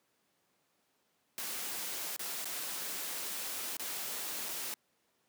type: noise with dropouts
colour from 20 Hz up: white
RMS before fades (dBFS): -39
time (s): 1.38-4.74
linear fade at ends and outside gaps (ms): 0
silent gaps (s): 2.163-2.194 / 2.445-2.455 / 3.768-3.796 / 4.486-4.49
effects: pink hiss -75 dBFS RMS until 5.28 s + high-pass 200 Hz 12 dB/octave